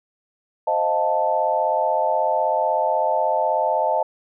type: chord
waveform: sine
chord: F dominant seventh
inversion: second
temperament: equal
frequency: 523.3 / 622.3 / 698.5 / 880 Hz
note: C5 / Eb5 / F5 / A5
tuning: 0 / 0 / 0 / 0 cents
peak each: -26 / -22 / -25 / -21 dBFS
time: 0.67-4.03 s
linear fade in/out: 5 ms
effects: none